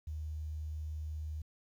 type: tone with quantisation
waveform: sine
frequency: 77.1 Hz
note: D#2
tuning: 15 cents flat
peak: -37 dBFS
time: 0.07-1.42 s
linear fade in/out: 5 ms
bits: 11
effects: none